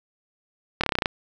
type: slowing click train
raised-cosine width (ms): 0.3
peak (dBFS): -5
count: 9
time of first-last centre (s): 0.81-1.058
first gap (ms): 26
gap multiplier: 1.05
effects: none